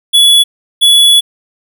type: tone pair in turn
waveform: square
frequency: 3405 / 3405 Hz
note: G#7 / G#7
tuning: +42 / +42 cents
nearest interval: unison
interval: 0 cents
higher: neither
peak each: -4 dBFS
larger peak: neither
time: 0.13-0.44 / 0.81-1.21 s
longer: second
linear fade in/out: 20 ms
effects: none